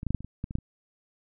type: clicks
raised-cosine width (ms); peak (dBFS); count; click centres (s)
5; -24 / -17 / -14 / -13 / -28 / -28 / -19 / -24 / -13 / -29; 10; 0.031 / 0.067 / 0.106 / 0.147 / 0.206 / 0.246 / 0.441 / 0.509 / 0.554 / 0.586
effects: none